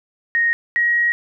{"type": "tone pair in turn", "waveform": "sine", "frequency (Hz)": [1864.7, 1895.1], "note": ["A#6", "A#6"], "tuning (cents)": [0, 28], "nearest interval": "unison", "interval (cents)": 28, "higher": "second", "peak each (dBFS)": [-14, -14], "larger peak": "neither", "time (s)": [[0.35, 0.53], [0.76, 1.12]], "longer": "second", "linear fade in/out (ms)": 0, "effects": []}